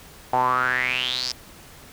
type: tone with band-pass filter sweep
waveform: sawtooth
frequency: 126.4 Hz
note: B2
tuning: 41 cents sharp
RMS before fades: -23 dBFS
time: 0.33-1.32 s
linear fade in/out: 5 ms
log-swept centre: 790 to 5300 Hz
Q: 8
effects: pink hiss -46 dBFS RMS until 1.92 s